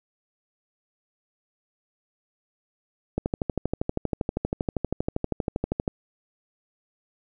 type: click train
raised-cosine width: 2 ms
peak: -11 dBFS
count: 35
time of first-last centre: 3.18-5.878 s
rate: 12.6 Hz
effects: none